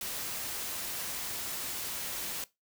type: noise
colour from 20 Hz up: white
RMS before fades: -37 dBFS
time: 0.01-2.44 s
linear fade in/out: 2 ms
effects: noise-tail reverb RT60 0.2 s tail -19 dB re dry